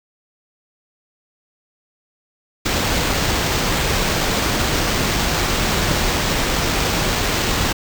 pink noise with sample-and-hold, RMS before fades -19 dBFS, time 2.65-7.73 s, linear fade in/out 10 ms, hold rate 11025 Hz, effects none

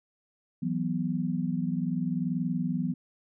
sine chord, E suspended second, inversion none, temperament just, 164.81 / 185.42 / 247.2 Hz, E3 / F#3 / B3, 0 / +4 / +2 cents, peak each -31 dBFS, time 0.62-2.94 s, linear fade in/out 10 ms, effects none

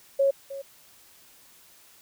sine tone with echo, 550 Hz, C#5, 14 cents flat, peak -18 dBFS, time 0.19-0.31 s, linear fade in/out 10 ms, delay 310 ms, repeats 1, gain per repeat -15 dB, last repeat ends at 0.62 s, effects white hiss -55 dBFS RMS until 2.01 s

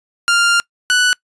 sawtooth tone pair in turn, 1396.9 / 1483.4 Hz, F6 / F#6, 0 / +4 cents, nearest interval minor second, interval 104 cents, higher second, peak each -7 dBFS, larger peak neither, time 0.28-0.6 / 0.9-1.13 s, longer first, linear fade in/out 0 ms, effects noise-tail reverb RT60 0.1 s tail -25 dB re dry + resampled to 22050 Hz

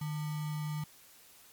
sine tone with sample-and-hold, 151.9 Hz, D#3, 41 cents flat, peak -33 dBFS, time 0.01-0.84 s, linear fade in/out 5 ms, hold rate 1050 Hz, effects white hiss -58 dBFS RMS until 1.52 s + MP3 96 kbps

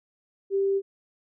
sine tone, 392.5 Hz, G4, 2 cents sharp, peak -21 dBFS, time 0.5-0.82 s, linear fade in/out 50 ms, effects none

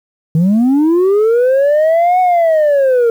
sine linear two-way sweep, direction up then down, 153.4 to 742 to 455.6 Hz, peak -5 dBFS, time 0.35-3.1 s, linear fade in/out 2 ms, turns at 2.2 s, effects tanh soft clip ceiling -7 dBFS + 7-bit

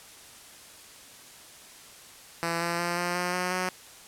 5% pulse tone with pitch steps, 168.3 / 170.75 / 173.23 / 175.75 / 178.31 / 180.9 / 183.53 Hz, E3 / F3 / F3 / F3 / F3 / F#3 / F#3, +36 / -39 / -14 / +11 / +36 / -39 / -14 cents, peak -16 dBFS, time 2.43-3.69 s, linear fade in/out 0 ms, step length 180 ms, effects white hiss -49 dBFS RMS until 4.07 s + low-pass 11000 Hz 12 dB/octave

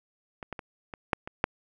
clicks, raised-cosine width 0.5 ms, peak -23 / -20 / -22 / -23 / -8 / -22 / -7 dBFS, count 7, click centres 0.428 / 0.527 / 0.592 / 0.938 / 1.132 / 1.275 / 1.441 s, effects none

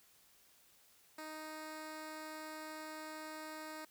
10% pulse tone, 311.1 Hz, D#4, in tune, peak -37 dBFS, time 1.18-3.85 s, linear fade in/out 5 ms, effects white hiss -67 dBFS RMS until 3.9 s

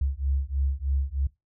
sine beating tone pair, 67 / 70.2 Hz, C2 / C#2, +42 / +22 cents, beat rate 3.2 Hz, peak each -27 dBFS, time 0.01-1.27 s, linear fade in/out 5 ms, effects noise-tail reverb RT60 0.2 s tail -21 dB re dry

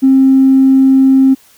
triangle tone with tanh clipping, 266.4 Hz, C4, 31 cents sharp, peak -4 dBFS, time 0.02-1.35 s, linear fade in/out 20 ms, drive 4 dB, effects white hiss -46 dBFS RMS until 1.57 s

